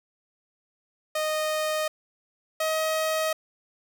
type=tone pair in turn; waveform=sawtooth; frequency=619 / 632 Hz; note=D#5 / D#5; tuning=-9 / +27 cents; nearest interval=unison; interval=36 cents; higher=second; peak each=-21 / -20 dBFS; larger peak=second; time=1.15-1.88 / 2.6-3.33 s; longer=neither; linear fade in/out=5 ms; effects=none